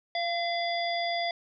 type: harmonic tone with a mistuned harmonic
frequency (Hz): 689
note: F5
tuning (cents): -24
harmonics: 1 / 3 / 5 / 7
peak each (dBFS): -29 / -34 / -36 / -37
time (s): 0.15-1.31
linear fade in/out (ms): 2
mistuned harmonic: 3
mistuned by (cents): -21
effects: none